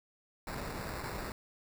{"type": "noise with sample-and-hold", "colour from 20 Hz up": "pink", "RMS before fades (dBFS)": -40, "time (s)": [0.47, 1.32], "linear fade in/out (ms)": 2, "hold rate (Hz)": 3150, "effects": []}